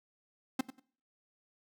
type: tone with echo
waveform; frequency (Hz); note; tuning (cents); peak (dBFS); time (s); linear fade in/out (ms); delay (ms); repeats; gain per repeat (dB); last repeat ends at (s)
45% pulse; 261.6; C4; 0; -27; 0.59-0.61; 5; 94; 2; -14; 0.798
effects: noise-tail reverb RT60 0.5 s tail -22 dB re dry